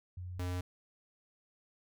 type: tone pair in turn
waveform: sine / square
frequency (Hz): 90.3 / 89.83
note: F#2 / F2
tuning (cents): -42 / +49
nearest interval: unison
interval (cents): 9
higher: first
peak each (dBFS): -40 / -35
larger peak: second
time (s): 0.17-0.39 / 0.39-0.61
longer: neither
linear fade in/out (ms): 5
effects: none